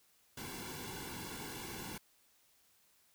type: noise with comb filter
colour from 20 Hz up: pink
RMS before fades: -45 dBFS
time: 0.37-1.98 s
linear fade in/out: 5 ms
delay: 1.6 ms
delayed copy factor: -0.8
effects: white hiss -70 dBFS RMS until 3.14 s